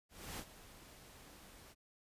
pink noise with ADSR envelope, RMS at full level -44 dBFS, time 0.09-1.75 s, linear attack 290 ms, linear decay 65 ms, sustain -14 dB, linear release 41 ms, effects resampled to 32000 Hz

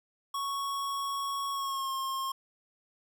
square tone with pitch glide, 1108.7 to 1071.6 Hz, C#6 to C6, 0 to +41 cents, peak -32 dBFS, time 0.34-2.32 s, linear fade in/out 5 ms, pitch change -59 cents, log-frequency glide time 1.51-1.91 s, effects none

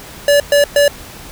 square tone bursts, 575 Hz, D5, 37 cents flat, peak -8 dBFS, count 3, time 0.28-0.88 s, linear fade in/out 2 ms, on 120 ms, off 120 ms, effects pink hiss -34 dBFS RMS until 1.31 s

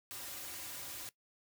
white noise with comb filter, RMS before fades -45 dBFS, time 0.11-1.09 s, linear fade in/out 0 ms, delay 4.6 ms, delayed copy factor -0.8, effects noise-tail reverb RT60 0.1 s tail -19 dB re dry

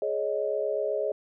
sine chord, Ab suspended fourth, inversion none, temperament equal with one note detuned, 419.9 / 554.4 / 622.3 Hz, Ab4 / Db5 / Eb5, +19 / 0 / 0 cents, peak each -30 dBFS, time 0.02-1.12 s, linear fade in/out 2 ms, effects none

